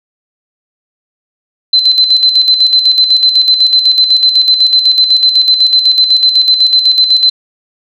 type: tone with tremolo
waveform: sine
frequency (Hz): 4059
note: B7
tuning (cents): +47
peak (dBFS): -3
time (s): 1.73-7.3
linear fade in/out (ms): 5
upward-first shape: square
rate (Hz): 8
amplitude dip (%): 55
effects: none